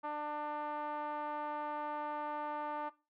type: tone with low-pass filter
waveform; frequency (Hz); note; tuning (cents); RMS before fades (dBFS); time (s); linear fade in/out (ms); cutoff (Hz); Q
5% pulse; 298; D4; +25; -39; 0.03-2.9; 20; 990; 3.4
effects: noise-tail reverb RT60 0.3 s tail -19 dB re dry